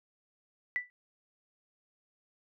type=tone with exponential decay; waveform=sine; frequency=1975.5 Hz; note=B6; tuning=in tune; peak=-25 dBFS; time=0.76-0.9 s; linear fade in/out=0 ms; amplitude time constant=29 ms; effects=none